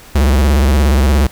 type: tone with vibrato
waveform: square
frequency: 69.3 Hz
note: C#2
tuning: in tune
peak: -9 dBFS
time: 0.15-1.27 s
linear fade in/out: 5 ms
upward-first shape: square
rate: 17 Hz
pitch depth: 120 cents each way
effects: pink hiss -39 dBFS RMS until 1.31 s